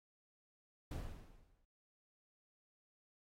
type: noise with exponential decay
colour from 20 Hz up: brown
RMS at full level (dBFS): -38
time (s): 0.91-1.65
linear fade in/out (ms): 5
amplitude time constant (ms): 160
effects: AAC 48 kbps